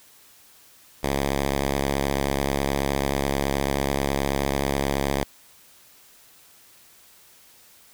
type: tone with vibrato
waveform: 5% pulse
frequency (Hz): 69.3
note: C#2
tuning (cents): 0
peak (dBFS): -11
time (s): 1.03-5.24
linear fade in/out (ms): 5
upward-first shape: square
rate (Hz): 14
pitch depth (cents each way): 35
effects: white hiss -53 dBFS RMS until 7.93 s